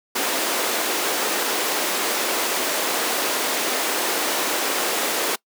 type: high-pass noise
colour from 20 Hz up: pink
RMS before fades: -23 dBFS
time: 0.15-5.36 s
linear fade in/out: 10 ms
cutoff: 310 Hz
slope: 24 dB/octave
effects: noise-tail reverb RT60 0.1 s tail -23 dB re dry